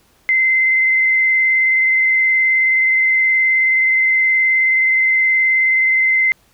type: tone with vibrato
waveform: sine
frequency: 2067 Hz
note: C7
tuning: 22 cents flat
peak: -11 dBFS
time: 0.29-6.32 s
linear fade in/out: 0 ms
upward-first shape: square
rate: 19 Hz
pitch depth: 11 cents each way
effects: pink hiss -55 dBFS RMS until 6.53 s